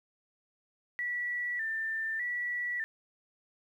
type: tone with vibrato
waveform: sine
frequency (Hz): 1864.7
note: A#6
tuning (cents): 0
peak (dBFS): -31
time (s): 0.99-2.84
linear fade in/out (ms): 0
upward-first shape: square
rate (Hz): 0.83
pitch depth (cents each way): 75
effects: 11-bit